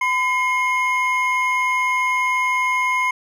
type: tone pair together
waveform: triangle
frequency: 1012.1 / 2147 Hz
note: B5 / C7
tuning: +42 / +44 cents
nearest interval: octave + minor second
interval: 1302 cents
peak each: -18 dBFS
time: 0.01-3.11 s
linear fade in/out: 5 ms
effects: none